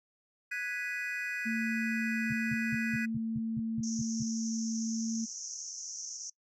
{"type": "chord", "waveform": "triangle", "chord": "G# minor seventh", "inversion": "third", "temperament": "equal", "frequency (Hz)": [1480, 1661.2, 1975.5, 2489], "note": ["F#6", "G#6", "B6", "D#7"], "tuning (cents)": [0, 0, 0, 0], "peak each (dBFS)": [-39, -37, -37, -38], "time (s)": [0.51, 3.06], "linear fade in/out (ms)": 10}
{"type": "tone", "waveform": "sine", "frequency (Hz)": 224.9, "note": "A3", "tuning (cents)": 38, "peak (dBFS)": -31, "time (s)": [1.45, 5.26], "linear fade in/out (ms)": 20}
{"type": "tone bursts", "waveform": "sine", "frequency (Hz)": 138.9, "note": "C#3", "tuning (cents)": 4, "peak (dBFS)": -33, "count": 10, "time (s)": [2.3, 4.23], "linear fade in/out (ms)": 5, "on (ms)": 31, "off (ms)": 180}
{"type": "band-pass noise", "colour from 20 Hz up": "pink", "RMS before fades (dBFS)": -42, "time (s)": [3.83, 6.3], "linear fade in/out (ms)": 5, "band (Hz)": [5600, 6600], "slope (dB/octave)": 96}
{"effects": ["noise-tail reverb RT60 0.1 s tail -23 dB re dry"]}